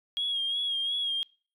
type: tone with vibrato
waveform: sine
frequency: 3282 Hz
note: G#7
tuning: 21 cents flat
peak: -26 dBFS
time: 0.17-1.23 s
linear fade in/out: 0 ms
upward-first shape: sine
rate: 2.8 Hz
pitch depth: 45 cents each way
effects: noise-tail reverb RT60 0.4 s tail -26 dB re dry + tanh soft clip ceiling -22 dBFS